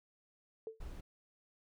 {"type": "tone with exponential decay", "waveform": "sine", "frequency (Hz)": 444.2, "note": "A4", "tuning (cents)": 16, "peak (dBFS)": -37, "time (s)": [0.67, 0.81], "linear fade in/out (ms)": 1, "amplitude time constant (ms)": 29}
{"type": "noise", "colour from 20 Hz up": "brown", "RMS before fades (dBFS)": -45, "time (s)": [0.8, 1.01], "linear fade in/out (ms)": 10}
{"effects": []}